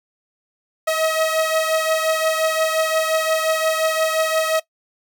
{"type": "beating tone pair", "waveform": "sawtooth", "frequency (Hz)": [636, 641.7], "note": ["D#5", "E5"], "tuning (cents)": [38, -47], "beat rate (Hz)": 5.7, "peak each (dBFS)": [-15, -19], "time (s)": [0.87, 4.6], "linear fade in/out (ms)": 10, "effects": ["noise-tail reverb RT60 0.1 s tail -19 dB re dry"]}